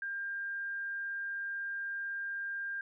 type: tone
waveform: sine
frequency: 1599 Hz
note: G6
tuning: 34 cents sharp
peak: -35 dBFS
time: 0.02-2.81 s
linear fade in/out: 2 ms
effects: none